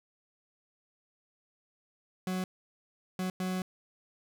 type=tone bursts at uneven times; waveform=40% pulse; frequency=185 Hz; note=F#3; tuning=in tune; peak=-30 dBFS; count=3; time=2.27-2.44 / 3.19-3.3 / 3.4-3.62 s; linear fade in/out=2 ms; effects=none